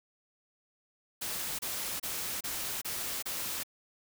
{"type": "noise bursts", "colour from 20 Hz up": "white", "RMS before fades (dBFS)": -36, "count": 6, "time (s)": [1.21, 3.635], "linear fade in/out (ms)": 10, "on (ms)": 380, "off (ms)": 29, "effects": []}